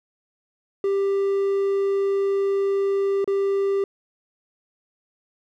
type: tone with dropouts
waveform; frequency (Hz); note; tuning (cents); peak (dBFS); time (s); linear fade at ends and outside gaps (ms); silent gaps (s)
triangle; 394.6; G4; +11; -17; 0.84-3.84; 2; 3.244-3.276
effects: none